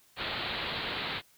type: low-pass noise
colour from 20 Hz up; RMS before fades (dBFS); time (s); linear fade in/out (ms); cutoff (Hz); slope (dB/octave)
white; -35; 0.16-1.22; 50; 4300; 96
effects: white hiss -63 dBFS RMS until 1.37 s